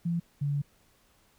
sine tone pair in turn, 170 / 143.3 Hz, F3 / D3, -46 / -42 cents, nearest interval minor third, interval 296 cents, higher first, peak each -26 dBFS, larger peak neither, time 0.05-0.2 / 0.41-0.62 s, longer second, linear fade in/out 10 ms, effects pink hiss -65 dBFS RMS until 1.38 s

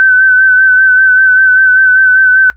sine tone with vibrato, 1526 Hz, G6, 47 cents flat, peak -3 dBFS, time 0-2.5 s, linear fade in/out 0 ms, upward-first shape sine, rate 5.1 Hz, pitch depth 29 cents each way, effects noise-tail reverb RT60 0.1 s tail -20 dB re dry + added 60 Hz sine -38 dBFS peak until 2.56 s

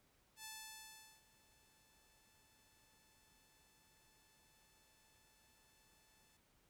5% pulse tone with ADSR envelope, 875 Hz, A5, 10 cents flat, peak -37 dBFS, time 0.36-6.37 s, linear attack 84 ms, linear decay 770 ms, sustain -23 dB, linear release 4 ms, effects pink hiss -75 dBFS RMS until 6.69 s

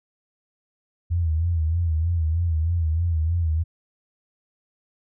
sine tone with vibrato, 82.41 Hz, E2, in tune, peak -19 dBFS, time 1.1-3.64 s, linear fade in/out 20 ms, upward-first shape sine, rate 3.2 Hz, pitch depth 90 cents each way, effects none

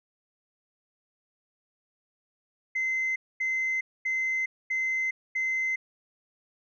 sine tone bursts, 2063 Hz, C7, 25 cents flat, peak -24 dBFS, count 5, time 2.75-5.76 s, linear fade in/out 10 ms, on 410 ms, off 240 ms, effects tanh soft clip ceiling -22 dBFS

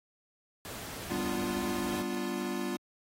pink noise, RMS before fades -42 dBFS, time 0.65-2.02 s, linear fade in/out 0 ms
square chord, G dominant seventh, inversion none, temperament equal, 196 / 246.9 / 293.7 / 349.2 Hz, G3 / B3 / D4 / F4, 0 / 0 / 0 / 0 cents, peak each -39 / -38 / -41 / -37 dBFS, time 1.1-2.77 s, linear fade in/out 10 ms
effects high-pass 60 Hz 12 dB/octave + AAC 48 kbps

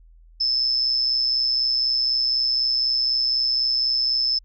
sine tone with amplitude modulation, 5250 Hz, E8, 8 cents flat, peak -16 dBFS, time 0.4-4.39 s, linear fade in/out 10 ms, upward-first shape sine, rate 124 Hz, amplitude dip 55%, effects added 41 Hz sine -47 dBFS peak until 4.44 s

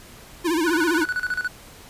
square tone with vibrato, 329.6 Hz, E4, in tune, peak -20 dBFS, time 0.44-1.05 s, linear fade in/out 20 ms, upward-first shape sine, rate 15 Hz, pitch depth 130 cents each way
triangle tone with tremolo, 1480 Hz, F#6, in tune, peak -19 dBFS, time 0.66-1.48 s, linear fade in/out 10 ms, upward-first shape square, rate 14 Hz, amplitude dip 80%
effects pink hiss -45 dBFS RMS until 1.89 s + resampled to 32000 Hz

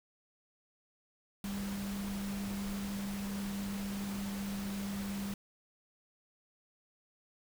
sine tone in noise, 199.1 Hz, G3, 27 cents sharp, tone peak -36 dBFS, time 1.44-5.34 s, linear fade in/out 2 ms, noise pink, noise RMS -45 dBFS, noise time 1.44-5.34 s, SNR +6 dB, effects none

